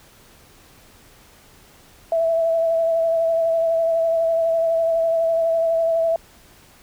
sine tone with vibrato, 659.3 Hz, E5, in tune, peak -16 dBFS, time 2.12-6.16 s, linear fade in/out 2 ms, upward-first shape sine, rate 12 Hz, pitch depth 21 cents each way, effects pink hiss -50 dBFS RMS until 6.82 s

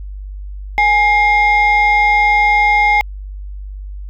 sine tone pair together, 830.6 / 2123 Hz, G#5 / C7, 0 / +25 cents, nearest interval octave + major third, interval 1625 cents, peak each -10 dBFS, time 0.78-3.01 s, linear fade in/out 0 ms, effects tanh soft clip ceiling -5 dBFS + added 49 Hz sine -25 dBFS peak until 4.09 s

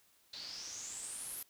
white noise with low-pass filter sweep, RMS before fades -45 dBFS, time 0.33-1.43 s, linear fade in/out 5 ms, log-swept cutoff 4200 to 12000 Hz, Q 7.9, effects white hiss -69 dBFS RMS until 1.49 s

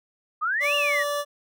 sine exponential two-way sweep, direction up then down, 1185 to 2880 to 1817 Hz, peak -22 dBFS, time 0.41-1.04 s, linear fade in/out 20 ms, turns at 0.75 s
25% pulse tone, 580 Hz, D5, 22 cents flat, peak -21 dBFS, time 0.6-1.25 s, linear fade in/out 50 ms
effects none

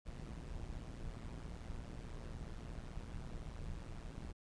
brown noise with amplitude modulation, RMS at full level -43 dBFS, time 0.05-4.33 s, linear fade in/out 20 ms, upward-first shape sine, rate 117 Hz, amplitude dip 80%, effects resampled to 22050 Hz

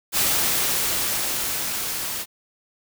white noise with level ramp, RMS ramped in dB -20 to -29 dBFS, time 0.12-2.26 s, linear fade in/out 50 ms, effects none

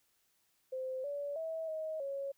sine tone with pitch steps, 519 / 573 / 647 / 631 / 553 Hz, C5 / D5 / E5 / D#5 / C#5, -14 / -43 / -32 / +24 / -4 cents, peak -36 dBFS, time 0.72-2.32 s, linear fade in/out 10 ms, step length 320 ms, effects white hiss -75 dBFS RMS until 2.37 s

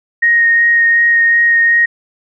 sine tone with vibrato, 1864.7 Hz, A#6, in tune, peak -7 dBFS, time 0.22-1.86 s, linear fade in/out 10 ms, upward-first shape sine, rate 2.7 Hz, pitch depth 10 cents each way, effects none

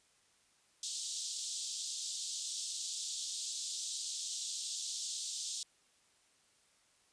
white band-pass noise, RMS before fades -41 dBFS, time 0.83-5.63 s, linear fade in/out 2 ms, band 3400 to 8400 Hz, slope 48 dB/octave, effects white hiss -70 dBFS RMS until 7.12 s + resampled to 22050 Hz

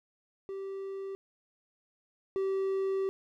triangle tone pair in turn, 389.3 / 386.2 Hz, G4 / G4, -12 / -26 cents, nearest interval unison, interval 14 cents, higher first, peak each -34 / -26 dBFS, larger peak second, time 0.49-1.15 / 2.36-3.09 s, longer second, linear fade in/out 0 ms, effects none

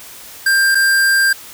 square tone with dropouts, 1589 Hz, G6, 23 cents sharp, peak -11 dBFS, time 0.46-1.33 s, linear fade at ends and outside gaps 5 ms, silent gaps 0.748-0.752 s, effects white hiss -36 dBFS RMS until 1.53 s

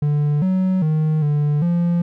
triangle tone with pitch steps, 147.3 / 186.9 / 155.5 / 147.4 / 172.5 Hz, D3 / F#3 / D#3 / D3 / F3, +6 / +18 / -1 / +7 / -21 cents, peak -13 dBFS, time 0.02-2.02 s, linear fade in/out 5 ms, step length 400 ms, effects none

